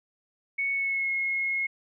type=tone with pitch glide; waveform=sine; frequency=2217 to 2164 Hz; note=C#7 to C#7; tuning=0 to -42 cents; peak=-25 dBFS; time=0.58-1.67 s; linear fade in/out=10 ms; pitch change=-42 cents; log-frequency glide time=0.72-1.11 s; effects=none